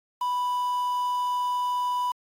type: tone with quantisation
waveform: triangle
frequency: 987.8 Hz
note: B5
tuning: in tune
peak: -22 dBFS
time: 0.21-2.12 s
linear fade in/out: 5 ms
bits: 7
effects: AAC 48 kbps